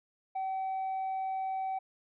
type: tone with tanh clipping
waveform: sine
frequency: 764 Hz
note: G5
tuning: 45 cents flat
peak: -32 dBFS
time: 0.35-1.79 s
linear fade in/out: 10 ms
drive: 1 dB
effects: none